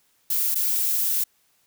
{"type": "noise with dropouts", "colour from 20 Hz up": "violet", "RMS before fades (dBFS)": -23, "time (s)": [0.3, 1.24], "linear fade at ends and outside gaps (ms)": 5, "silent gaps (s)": [0.546, 0.555], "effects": ["white hiss -65 dBFS RMS until 1.66 s"]}